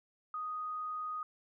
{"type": "tone", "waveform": "sine", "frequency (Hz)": 1244.5, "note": "D#6", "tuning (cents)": 0, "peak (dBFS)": -36, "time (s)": [0.34, 1.23], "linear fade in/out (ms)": 2, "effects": []}